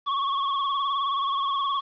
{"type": "tone with vibrato", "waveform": "square", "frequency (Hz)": 1108.7, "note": "C#6", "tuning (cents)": 0, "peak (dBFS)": -24, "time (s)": [0.06, 1.81], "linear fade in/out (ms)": 20, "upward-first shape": "sine", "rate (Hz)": 19, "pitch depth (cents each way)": 55, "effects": ["resampled to 11025 Hz", "9-bit"]}